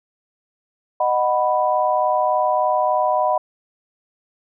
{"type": "chord", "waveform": "sine", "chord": "B major", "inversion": "first", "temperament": "just", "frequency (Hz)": [617.4, 740.8, 987.8], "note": ["D#5", "F#5", "B5"], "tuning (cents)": [-14, 2, 0], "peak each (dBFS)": -20, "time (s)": [1, 3.38], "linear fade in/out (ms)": 5, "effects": []}